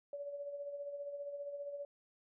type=tone with tremolo; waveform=sine; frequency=571 Hz; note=D5; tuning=49 cents flat; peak=-39 dBFS; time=0.13-1.85 s; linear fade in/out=2 ms; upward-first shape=sine; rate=15 Hz; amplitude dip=50%; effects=none